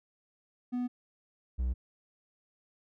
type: tone pair in turn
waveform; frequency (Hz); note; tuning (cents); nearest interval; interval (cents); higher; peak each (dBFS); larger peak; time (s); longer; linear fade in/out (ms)
triangle; 246.9 / 62.28; B3 / B1; 0 / +15; 2 octaves; 2385; first; -28 / -26; second; 0.72-0.88 / 1.58-1.74; neither; 20
effects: none